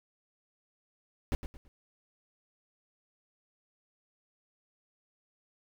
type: noise with echo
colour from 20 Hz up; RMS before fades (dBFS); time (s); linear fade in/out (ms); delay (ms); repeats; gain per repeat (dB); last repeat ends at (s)
brown; -28; 1.32-1.35; 0; 110; 3; -10; 1.68
effects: none